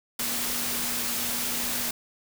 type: tone in noise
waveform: sine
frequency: 239.7 Hz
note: A#3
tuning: 48 cents sharp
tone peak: -40 dBFS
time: 0.19-1.91 s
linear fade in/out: 5 ms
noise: white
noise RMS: -29 dBFS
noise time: 0.19-1.91 s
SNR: -14 dB
effects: none